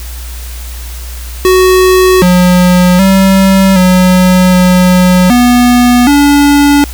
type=tone with pitch steps; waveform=square; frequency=371.3 / 180 / 192.4 / 183.2 / 181.8 / 244.5 / 286.8 Hz; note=F#4 / F#3 / G3 / F#3 / F#3 / B3 / D4; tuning=+6 / -47 / -32 / -17 / -30 / -17 / -41 cents; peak=-4 dBFS; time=1.45-6.84 s; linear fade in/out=0 ms; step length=770 ms; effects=added 60 Hz sine -20 dBFS peak until 6.93 s + white hiss -29 dBFS RMS until 6.93 s